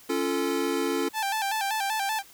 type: chord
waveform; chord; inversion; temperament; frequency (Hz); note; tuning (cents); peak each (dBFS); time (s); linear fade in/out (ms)
square; Db augmented; none; equal with one note detuned; 277.2 / 344.8 / 440; Db4 / F4 / A4; 0 / -22 / 0; -30; 0.09-1.09; 10
type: tone with vibrato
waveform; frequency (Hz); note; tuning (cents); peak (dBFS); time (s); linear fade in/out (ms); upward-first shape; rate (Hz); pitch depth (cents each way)
sawtooth; 830.6; G#5; 0; -22; 1.13-2.23; 50; square; 5.2; 89
effects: white hiss -52 dBFS RMS until 2.33 s